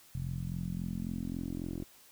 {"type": "tone with low-pass filter sweep", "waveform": "10% pulse", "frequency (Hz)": 43.65, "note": "F1", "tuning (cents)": 0, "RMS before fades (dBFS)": -37, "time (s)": [0.15, 1.84], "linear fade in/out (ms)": 0, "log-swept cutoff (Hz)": [130, 360], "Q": 3.3, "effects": ["white hiss -59 dBFS RMS until 2.11 s"]}